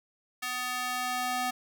square tone with high-pass filter sweep, 250.2 Hz, B3, 23 cents sharp, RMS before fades -32 dBFS, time 0.42-1.51 s, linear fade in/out 10 ms, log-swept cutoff 1500 to 640 Hz, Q 1.1, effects none

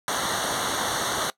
pink noise with comb filter, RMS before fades -26 dBFS, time 0.08-1.3 s, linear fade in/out 0 ms, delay 0.4 ms, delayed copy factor -1, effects noise-tail reverb RT60 0.1 s tail -19 dB re dry + low-pass 10000 Hz 12 dB/octave

